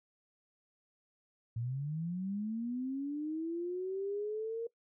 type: linear sweep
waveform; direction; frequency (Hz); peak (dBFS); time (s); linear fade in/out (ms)
sine; up; 111.9 to 466.2; -34; 1.56-4.67; 5
effects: noise-tail reverb RT60 0.1 s tail -20 dB re dry